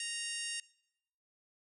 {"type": "harmonic tone with a mistuned harmonic", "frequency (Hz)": 932.3, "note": "A#5", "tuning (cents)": 0, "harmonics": [2, 3, 4, 5, 6, 7, 8, 9, 10], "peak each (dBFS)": [-46, -41, -49, -49, -45, -49, -50, -48, -44], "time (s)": [0, 0.6], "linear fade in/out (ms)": 2, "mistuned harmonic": 6, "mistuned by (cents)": -20, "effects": ["noise-tail reverb RT60 0.8 s tail -22 dB re dry"]}